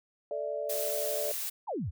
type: chord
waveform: sine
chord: A suspended fourth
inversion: none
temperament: equal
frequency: 440 / 587.3 / 659.3 Hz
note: A4 / D5 / E5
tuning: 0 / 0 / 0 cents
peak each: -38 / -33 / -39 dBFS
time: 0.31-1.32 s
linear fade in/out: 2 ms
type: noise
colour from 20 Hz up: blue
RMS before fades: -35 dBFS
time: 0.69-1.5 s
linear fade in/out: 10 ms
type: exponential sweep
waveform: sine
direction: down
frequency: 1046.5 to 67.6 Hz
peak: -31 dBFS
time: 1.67-1.91 s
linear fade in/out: 20 ms
effects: none